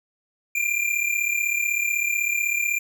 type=tone pair together; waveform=square; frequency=2371 / 2407 Hz; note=D7 / D7; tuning=+16 / +42 cents; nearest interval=unison; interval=26 cents; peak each=-25 dBFS; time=0.55-2.79 s; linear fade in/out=5 ms; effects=none